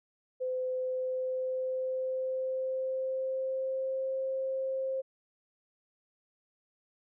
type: tone with pitch glide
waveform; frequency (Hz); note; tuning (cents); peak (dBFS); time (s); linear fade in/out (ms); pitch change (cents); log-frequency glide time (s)
sine; 511 to 529.6; C5 to C5; -41 to +21; -30; 0.4-5.02; 20; +62; 0.64-4.17
effects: none